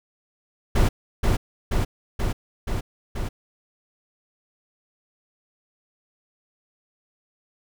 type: noise with echo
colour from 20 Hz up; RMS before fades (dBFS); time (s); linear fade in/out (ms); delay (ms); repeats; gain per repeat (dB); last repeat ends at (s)
brown; -17; 0.75-0.89; 10; 480; 5; -2; 3.29
effects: none